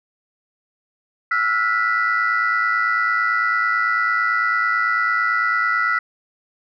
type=tone cluster; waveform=sine; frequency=1325 / 1434 / 1973 Hz; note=E6 / F6 / B6; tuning=+9 / +45 / -2 cents; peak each=-20 dBFS; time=1.31-5.99 s; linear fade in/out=5 ms; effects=tanh soft clip ceiling -10 dBFS